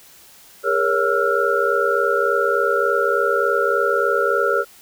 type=tone cluster; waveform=sine; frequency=407.4 / 470.8 / 559 / 1339 / 1419 Hz; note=G#4 / A#4 / C#5 / E6 / F6; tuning=-33 / +17 / +14 / +27 / +27 cents; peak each=-22 dBFS; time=0.63-4.65 s; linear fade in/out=50 ms; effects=white hiss -47 dBFS RMS until 4.81 s